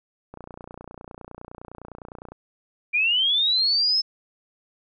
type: click train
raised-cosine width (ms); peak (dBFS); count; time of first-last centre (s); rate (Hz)
1; -25; 60; 0.34-2.32; 29.8
type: linear sweep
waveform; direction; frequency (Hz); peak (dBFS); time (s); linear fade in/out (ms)
sine; up; 2349 to 5280; -18; 2.93-4.02; 20
effects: none